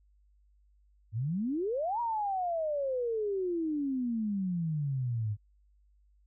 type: exponential two-way sweep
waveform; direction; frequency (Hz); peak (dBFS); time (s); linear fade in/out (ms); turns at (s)
sine; up then down; 101 to 964 to 101; -29; 1.12-5.37; 50; 2
effects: added 50 Hz sine -62 dBFS peak until 6.26 s